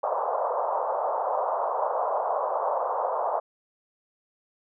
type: band-pass noise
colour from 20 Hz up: pink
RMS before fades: -27 dBFS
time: 0.03-3.4 s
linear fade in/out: 10 ms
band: 520 to 1100 Hz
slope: 48 dB/octave
effects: none